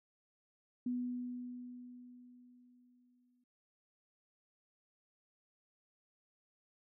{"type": "tone with exponential decay", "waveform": "sine", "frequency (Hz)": 246.9, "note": "B3", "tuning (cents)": 0, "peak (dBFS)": -33, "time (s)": [0.86, 3.44], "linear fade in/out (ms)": 5, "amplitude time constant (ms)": 560, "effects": []}